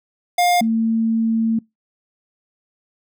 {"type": "tone pair in turn", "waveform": ["square", "sine"], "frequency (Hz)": [708, 225.3], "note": ["F5", "A3"], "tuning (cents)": [23, 41], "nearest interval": "octave + minor sixth", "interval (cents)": 1982, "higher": "first", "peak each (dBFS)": [-14, -15], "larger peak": "first", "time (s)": [[0.38, 0.61], [0.61, 1.59]], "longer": "second", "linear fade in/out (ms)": 5, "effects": ["noise-tail reverb RT60 0.2 s tail -26 dB re dry"]}